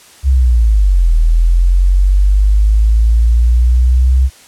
sine linear two-way sweep, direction down then up, 68.5 to 39.82 to 65.3 Hz, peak -6 dBFS, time 0.23-4.3 s, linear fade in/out 50 ms, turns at 1.14 s, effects white hiss -41 dBFS RMS until 4.47 s + low-pass 10000 Hz 12 dB/octave

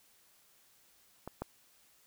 clicks, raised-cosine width 1 ms, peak -27 / -22 dBFS, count 2, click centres 1.276 / 1.42 s, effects white hiss -66 dBFS RMS until 2.06 s

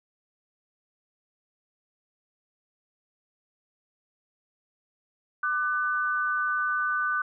sine tone pair together, 1190.6 / 1500 Hz, D6 / F#6, +23 / +23 cents, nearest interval major third, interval 400 cents, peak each -28 / -26 dBFS, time 5.43-7.22 s, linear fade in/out 5 ms, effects none

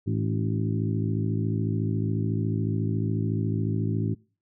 harmonic tone with a mistuned harmonic, 54 Hz, A1, 32 cents flat, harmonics 2 / 3 / 4 / 5 / 6 / 7, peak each -26 / -30 / -32 / -34 / -36 / -37 dBFS, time 0.06-4.15 s, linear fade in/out 20 ms, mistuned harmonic 5, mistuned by +58 cents, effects noise-tail reverb RT60 0.4 s tail -25 dB re dry

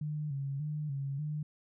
sine tone with vibrato, 144.4 Hz, D3, 29 cents flat, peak -33 dBFS, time 0.01-1.43 s, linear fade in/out 5 ms, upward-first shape square, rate 1.7 Hz, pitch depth 76 cents each way, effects none

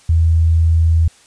sine tone, 81.9 Hz, E2, 11 cents flat, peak -9 dBFS, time 0.09-1.08 s, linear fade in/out 5 ms, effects white hiss -48 dBFS RMS until 1.26 s + resampled to 22050 Hz

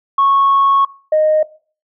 sine tone pair in turn, 1102 / 618.5 Hz, C#6 / D#5, -11 / -10 cents, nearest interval minor seventh, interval 999 cents, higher first, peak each -8 dBFS, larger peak neither, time 0.18-0.85 / 1.12-1.43 s, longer first, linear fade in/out 5 ms, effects noise-tail reverb RT60 0.4 s tail -20 dB re dry + tanh soft clip ceiling -5 dBFS

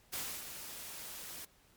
white noise with ADSR envelope, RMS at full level -38 dBFS, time 0.12-1.45 s, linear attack 19 ms, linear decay 280 ms, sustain -8 dB, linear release 4 ms, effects pink hiss -66 dBFS RMS until 1.76 s + MP3 96 kbps

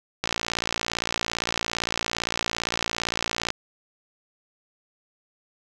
click train, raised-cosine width 0.2 ms, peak -7 dBFS, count 189, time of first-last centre 0.24-3.504 s, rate 57.6 Hz, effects none

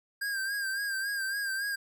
square tone with vibrato, 1600 Hz, G6, 35 cents sharp, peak -31 dBFS, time 0.21-1.76 s, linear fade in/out 10 ms, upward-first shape sine, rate 3.6 Hz, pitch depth 53 cents each way, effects none

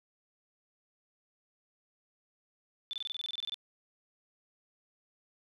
sine tone bursts, 3520 Hz, A7, in tune, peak -34 dBFS, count 14, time 2.91-3.543 s, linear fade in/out 0 ms, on 22 ms, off 25 ms, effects none

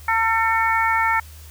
harmonic tone with a mistuned harmonic, 451.1 Hz, A4, 43 cents sharp, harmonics 2 / 3 / 4 / 5, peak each -20 / -22 / -23 / -24 dBFS, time 0.08-1.2 s, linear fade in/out 5 ms, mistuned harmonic 5, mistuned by -28 cents, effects added 77 Hz sine -39 dBFS peak until 1.5 s + white hiss -47 dBFS RMS until 1.5 s

